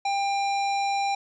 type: tone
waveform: square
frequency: 796 Hz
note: G5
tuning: 26 cents sharp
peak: -24 dBFS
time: 0.05-1.15 s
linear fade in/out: 5 ms
effects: resampled to 16000 Hz + 10-bit